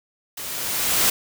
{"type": "noise with level ramp", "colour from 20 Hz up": "white", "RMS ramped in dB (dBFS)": [-33, -17], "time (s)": [0.37, 1.1], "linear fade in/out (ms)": 5, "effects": []}